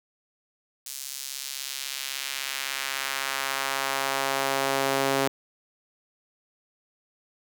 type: tone with high-pass filter sweep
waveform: sawtooth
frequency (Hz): 136.3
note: C#3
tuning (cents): -29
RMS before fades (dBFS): -29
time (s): 0.86-5.28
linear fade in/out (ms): 5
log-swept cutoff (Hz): 6500 to 380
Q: 0.9
effects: none